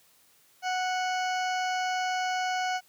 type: harmonic tone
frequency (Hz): 738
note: F#5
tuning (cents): -5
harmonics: 1 / 2 / 3 / 4 / 6 / 7 / 8 / 9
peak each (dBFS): -28 / -34 / -38 / -40 / -44 / -45 / -46 / -47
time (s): 0.62-2.81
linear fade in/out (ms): 50
effects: white hiss -62 dBFS RMS until 2.88 s + high-pass 80 Hz 12 dB/octave